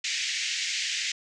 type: band-pass noise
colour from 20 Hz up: pink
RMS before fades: -30 dBFS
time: 0.04-1.12 s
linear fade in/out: 5 ms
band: 1900 to 7100 Hz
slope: 48 dB/octave
effects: none